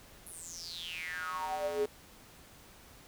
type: tone with high-pass filter sweep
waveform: square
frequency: 85 Hz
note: F2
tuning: 46 cents flat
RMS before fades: -38 dBFS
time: 0.26-1.86 s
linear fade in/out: 5 ms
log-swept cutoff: 11000 to 380 Hz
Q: 9.8
effects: pink hiss -56 dBFS RMS until 3.07 s